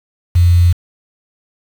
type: tone with quantisation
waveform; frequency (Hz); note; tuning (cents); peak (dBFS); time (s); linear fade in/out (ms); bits
sine; 87.31; F2; 0; -6; 0.35-0.73; 10; 5
effects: none